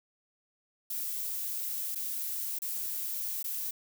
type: noise with dropouts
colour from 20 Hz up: violet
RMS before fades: -35 dBFS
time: 0.9-3.71 s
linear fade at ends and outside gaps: 5 ms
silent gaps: 1.949-1.956 / 2.589-2.619 / 3.428-3.442 s
effects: none